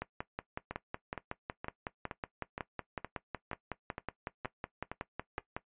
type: two click trains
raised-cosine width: 0.5 ms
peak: -23 / -21 dBFS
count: 11 / 31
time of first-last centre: 0.71-5.383 / 0.02-5.565 s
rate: 2.14 / 5.41 Hz
effects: noise-tail reverb RT60 0.1 s tail -17 dB re dry + resampled to 8000 Hz